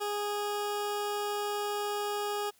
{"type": "tone", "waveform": "20% pulse", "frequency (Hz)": 413, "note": "G#4", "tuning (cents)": -10, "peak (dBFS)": -26, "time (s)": [0, 2.51], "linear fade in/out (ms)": 20, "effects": ["white hiss -65 dBFS RMS until 2.59 s"]}